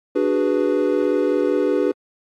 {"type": "chord", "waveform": "triangle", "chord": "G# half-diminished seventh", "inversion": "second", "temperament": "equal", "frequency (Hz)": [293.7, 370, 415.3, 493.9], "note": ["D4", "F#4", "G#4", "B4"], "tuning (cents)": [0, 0, 0, 0], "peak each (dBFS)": -20, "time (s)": [0.15, 1.92], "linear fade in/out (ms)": 10, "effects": ["AAC 48 kbps"]}